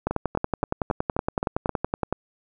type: two click trains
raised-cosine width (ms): 1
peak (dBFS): -11 / -9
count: 7 / 23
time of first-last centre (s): 0.11-1.693 / 0.07-2.126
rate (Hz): 3.79 / 10.7
effects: none